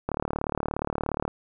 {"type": "click train", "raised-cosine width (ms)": 1, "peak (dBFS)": -13, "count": 45, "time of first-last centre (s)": [0.09, 1.279], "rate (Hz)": 37, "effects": []}